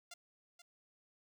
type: tone with echo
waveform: 5% pulse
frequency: 695 Hz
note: F5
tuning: 9 cents flat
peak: -37 dBFS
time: 0.11-0.14 s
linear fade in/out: 5 ms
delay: 480 ms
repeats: 1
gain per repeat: -9 dB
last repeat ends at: 0.62 s
effects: none